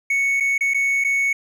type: tone with dropouts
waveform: triangle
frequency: 2217 Hz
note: C#7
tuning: in tune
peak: -15 dBFS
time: 0.1-1.33 s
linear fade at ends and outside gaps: 5 ms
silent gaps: 0.401-0.405 / 0.58-0.608 / 0.737-0.744 / 1.04-1.046 s
effects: none